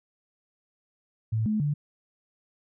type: tone with pitch steps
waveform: sine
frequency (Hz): 110.6 / 214.4 / 146.6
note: A2 / A3 / D3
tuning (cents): +9 / -45 / -3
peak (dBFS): -23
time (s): 1.32-1.74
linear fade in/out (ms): 10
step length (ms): 140
effects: none